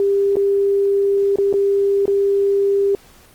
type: tone with dropouts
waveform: sine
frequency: 398 Hz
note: G4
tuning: 26 cents sharp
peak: -13 dBFS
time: 0-2.95 s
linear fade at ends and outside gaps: 1 ms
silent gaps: 0.357-0.368 / 1.358-1.385 / 1.528-1.539 / 2.056-2.079 s
effects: pink hiss -48 dBFS RMS until 3.34 s + Opus 32 kbps